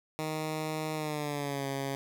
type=tone with pitch glide; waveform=10% pulse; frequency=156 to 137.38 Hz; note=D#3 to C#3; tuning=+5 to -15 cents; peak=-24 dBFS; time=0.19-1.95 s; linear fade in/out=0 ms; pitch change=-220 cents; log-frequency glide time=0.94-1.66 s; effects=none